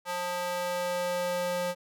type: tone with high-pass filter sweep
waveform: square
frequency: 177.9 Hz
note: F3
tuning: 32 cents sharp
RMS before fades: -31 dBFS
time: 0.05-1.75 s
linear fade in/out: 50 ms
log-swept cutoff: 760 to 410 Hz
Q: 1.8
effects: none